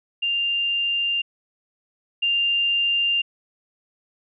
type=tone pair in turn; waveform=sine; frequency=2794 / 2794 Hz; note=F7 / F7; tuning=0 / 0 cents; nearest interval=unison; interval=0 cents; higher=neither; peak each=-20 / -18 dBFS; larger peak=second; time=0.22-1.22 / 2.22-3.22 s; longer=neither; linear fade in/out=10 ms; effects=none